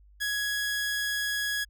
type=tone; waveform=sawtooth; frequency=1669 Hz; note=G#6; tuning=8 cents sharp; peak=-24 dBFS; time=0.2-1.65 s; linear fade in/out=20 ms; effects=added 50 Hz sine -53 dBFS peak until 1.69 s